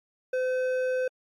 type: tone with hard clipping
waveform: sine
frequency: 511 Hz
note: C5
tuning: 41 cents flat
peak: -26 dBFS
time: 0.33-1.08 s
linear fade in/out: 5 ms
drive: 8 dB
effects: MP3 64 kbps